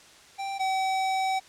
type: tone pair in turn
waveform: square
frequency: 784 / 763.4 Hz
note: G5 / G5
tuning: 0 / -46 cents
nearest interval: unison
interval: 46 cents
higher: first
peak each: -31 / -25 dBFS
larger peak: second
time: 0.38-0.59 / 0.59-1.4 s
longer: second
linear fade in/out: 20 ms
effects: white hiss -52 dBFS RMS until 1.48 s + low-pass 7000 Hz 12 dB/octave